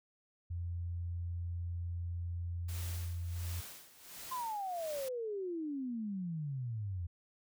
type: tone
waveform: sine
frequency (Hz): 86.4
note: F2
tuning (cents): -18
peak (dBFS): -36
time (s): 0.5-3.61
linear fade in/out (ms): 10
type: noise with tremolo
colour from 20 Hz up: white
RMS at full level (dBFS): -47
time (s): 2.68-5.09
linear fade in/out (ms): 10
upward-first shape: sine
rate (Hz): 1.4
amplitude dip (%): 80
type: exponential sweep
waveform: sine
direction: down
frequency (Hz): 1050 to 83.6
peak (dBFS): -36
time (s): 4.31-7.07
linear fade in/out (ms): 10
effects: none